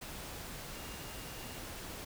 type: tone in noise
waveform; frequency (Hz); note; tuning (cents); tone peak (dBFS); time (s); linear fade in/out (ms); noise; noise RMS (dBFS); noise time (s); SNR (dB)
sine; 2815; F7; +13; -56; 0.74-1.59; 10; pink; -45; 0.01-2.05; -14
effects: none